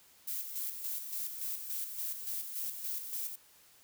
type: noise with tremolo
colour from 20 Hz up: violet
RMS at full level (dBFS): -37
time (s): 0.27-3.36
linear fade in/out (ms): 10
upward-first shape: square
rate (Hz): 3.5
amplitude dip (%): 50
effects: white hiss -62 dBFS RMS until 3.83 s